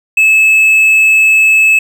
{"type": "tone", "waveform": "triangle", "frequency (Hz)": 2600, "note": "E7", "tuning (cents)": -24, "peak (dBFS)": -3, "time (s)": [0.17, 1.79], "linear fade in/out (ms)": 5, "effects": []}